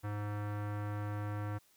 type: tone with low-pass filter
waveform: square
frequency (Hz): 103.83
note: G#2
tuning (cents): 0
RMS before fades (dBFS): -38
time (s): 0.03-1.59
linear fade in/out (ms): 20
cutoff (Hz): 1500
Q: 1.8
effects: white hiss -68 dBFS RMS until 1.76 s